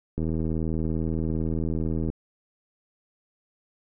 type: click train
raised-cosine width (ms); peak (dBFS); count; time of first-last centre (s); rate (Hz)
3; -16; 155; 0.18-2.1; 80.2
effects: none